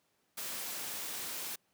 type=noise; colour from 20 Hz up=white; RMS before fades=-40 dBFS; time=0.37-1.56 s; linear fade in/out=10 ms; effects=pink hiss -75 dBFS RMS until 1.73 s + high-pass 150 Hz 12 dB/octave